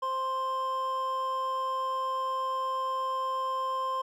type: tone pair together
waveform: triangle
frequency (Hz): 523.3 / 1048.6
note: C5 / C6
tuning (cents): 0 / +3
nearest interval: octave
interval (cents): 1203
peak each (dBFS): -35 / -27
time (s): 0.02-4.02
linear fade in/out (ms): 10
effects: none